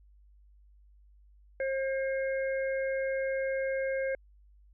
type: harmonic tone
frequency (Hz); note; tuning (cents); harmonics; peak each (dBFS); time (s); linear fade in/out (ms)
535; C5; +38; 1 / 3 / 4; -29 / -39 / -41; 1.6-4.15; 2
effects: added 50 Hz sine -56 dBFS peak until 4.73 s